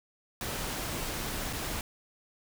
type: noise with dropouts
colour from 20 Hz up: pink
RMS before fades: -35 dBFS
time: 0.41-1.81 s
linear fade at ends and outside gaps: 1 ms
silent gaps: 1.528-1.532 s
effects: none